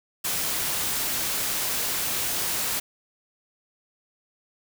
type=noise; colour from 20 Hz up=white; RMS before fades=-27 dBFS; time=0.24-2.8 s; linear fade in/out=10 ms; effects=none